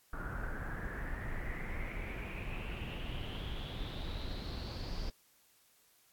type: noise with low-pass filter sweep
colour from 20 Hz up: brown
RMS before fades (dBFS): -40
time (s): 0.13-5.1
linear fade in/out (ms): 2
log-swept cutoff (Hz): 1400 to 4900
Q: 8.3
effects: white hiss -68 dBFS RMS until 6.12 s + AAC 64 kbps